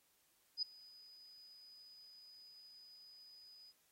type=tone with ADSR envelope; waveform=sine; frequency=4978 Hz; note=D#8; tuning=in tune; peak=-33 dBFS; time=0.57-3.73 s; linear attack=56 ms; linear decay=4 ms; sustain=-24 dB; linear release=37 ms; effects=white hiss -75 dBFS RMS until 3.91 s + AAC 48 kbps